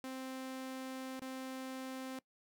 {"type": "tone with dropouts", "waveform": "sawtooth", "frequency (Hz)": 261.6, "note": "C4", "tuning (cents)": 0, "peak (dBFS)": -38, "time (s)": [0.04, 2.19], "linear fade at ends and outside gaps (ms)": 1, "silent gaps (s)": [1.195, 1.219], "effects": ["noise-tail reverb RT60 0.1 s tail -21 dB re dry"]}